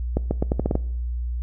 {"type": "accelerating click train", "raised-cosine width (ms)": 2, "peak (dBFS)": -8, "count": 8, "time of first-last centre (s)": [0.17, 0.754], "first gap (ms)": 140, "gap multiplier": 0.82, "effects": ["noise-tail reverb RT60 0.7 s tail -21 dB re dry", "added 60 Hz sine -24 dBFS peak until 1.42 s"]}